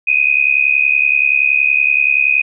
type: tone with amplitude modulation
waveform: sine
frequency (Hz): 2500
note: D#7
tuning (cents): +8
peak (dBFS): -6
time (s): 0.07-2.42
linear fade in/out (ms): 10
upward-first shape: sine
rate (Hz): 70.6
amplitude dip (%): 90
effects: none